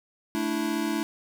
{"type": "chord", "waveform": "square", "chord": "A suspended fourth", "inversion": "none", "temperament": "equal", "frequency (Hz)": [220, 293.7, 329.6], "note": ["A3", "D4", "E4"], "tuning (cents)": [0, 0, 0], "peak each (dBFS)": [-32, -31, -30], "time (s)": [0.35, 1.03], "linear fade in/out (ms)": 0, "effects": []}